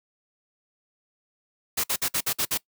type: noise bursts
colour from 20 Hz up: white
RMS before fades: -25 dBFS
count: 7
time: 1.77-2.577 s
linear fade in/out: 10 ms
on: 69 ms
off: 54 ms
effects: noise-tail reverb RT60 0.1 s tail -22 dB re dry